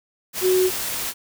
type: tone in noise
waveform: sine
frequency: 370 Hz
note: F#4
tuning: in tune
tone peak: -15 dBFS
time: 0.41-0.71 s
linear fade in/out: 50 ms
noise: white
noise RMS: -27 dBFS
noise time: 0.33-1.14 s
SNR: +9 dB
effects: none